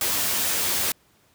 white noise with comb filter, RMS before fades -24 dBFS, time 0.01-0.92 s, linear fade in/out 2 ms, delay 11 ms, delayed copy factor +0.5, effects pink hiss -61 dBFS RMS until 1.34 s + high-pass 60 Hz 12 dB/octave

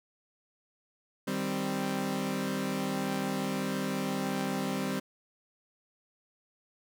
sawtooth chord, C minor, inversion first, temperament equal, 155.56 / 196 / 261.6 Hz, Eb3 / G3 / C4, 0 / 0 / 0 cents, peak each -35 / -29 / -30 dBFS, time 1.27-5 s, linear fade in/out 10 ms, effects none

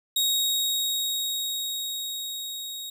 sawtooth tone with level ramp, 3770 Hz, A#7, 19 cents sharp, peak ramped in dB -18 to -31 dBFS, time 0.16-2.9 s, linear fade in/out 5 ms, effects none

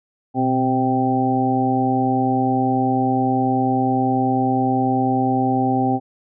harmonic tone with a mistuned harmonic, 130 Hz, C3, 11 cents flat, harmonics 1 / 2 / 3 / 4 / 5 / 6, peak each -25 / -19 / -27 / -30 / -31 / -20 dBFS, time 0.34-6 s, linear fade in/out 50 ms, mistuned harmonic 1, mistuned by -78 cents, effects none

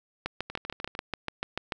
two click trains, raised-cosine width 0.3 ms, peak -14 / -22 dBFS, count 11 / 7, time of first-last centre 0.26-1.722 / 0.5-0.951 s, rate 6.84 / 13.3 Hz, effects none

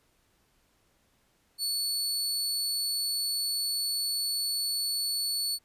sawtooth tone, 4435 Hz, C#8, in tune, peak -25 dBFS, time 1.58-5.59 s, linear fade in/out 50 ms, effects pink hiss -69 dBFS RMS until 5.64 s + resampled to 32000 Hz

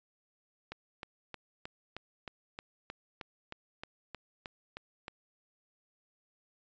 click train, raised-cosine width 0.3 ms, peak -25 dBFS, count 15, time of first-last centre 0.72-5.081 s, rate 3.21 Hz, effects resampled to 16000 Hz

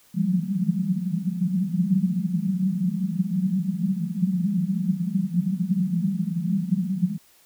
pink band-pass noise, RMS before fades -24 dBFS, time 0.14-7.18 s, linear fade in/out 20 ms, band 170 to 200 Hz, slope 96 dB/octave, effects white hiss -57 dBFS RMS until 7.45 s

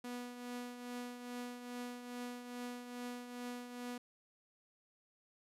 sawtooth tone with tremolo, 244.7 Hz, B3, 16 cents flat, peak -37 dBFS, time 0.04-3.98 s, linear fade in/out 5 ms, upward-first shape triangle, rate 2.4 Hz, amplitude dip 60%, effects resampled to 32000 Hz + 13-bit

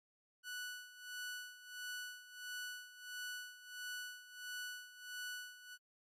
sawtooth tone with tremolo, 1480 Hz, F#6, in tune, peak -39 dBFS, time 0.43-5.78 s, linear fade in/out 50 ms, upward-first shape sine, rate 1.5 Hz, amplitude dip 80%, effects AAC 48 kbps

